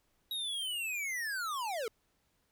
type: linear sweep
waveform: square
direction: down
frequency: 3831 to 415.3 Hz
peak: -35 dBFS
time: 0.31-1.88 s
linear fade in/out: 2 ms
effects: pink hiss -75 dBFS RMS until 2.51 s